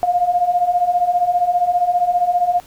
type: beating tone pair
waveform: sine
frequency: 698.5 / 713.5 Hz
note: F5 / F5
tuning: 0 / +37 cents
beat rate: 15 Hz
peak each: -19 / -15 dBFS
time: 0.03-2.6 s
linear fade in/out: 0 ms
effects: pink hiss -46 dBFS RMS until 2.66 s